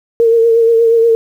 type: tone with vibrato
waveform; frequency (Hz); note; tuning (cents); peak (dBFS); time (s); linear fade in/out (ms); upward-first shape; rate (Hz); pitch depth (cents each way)
sine; 458.9; A#4; -27; -6; 0.2-1.15; 0; triangle; 8.4; 38
effects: 7-bit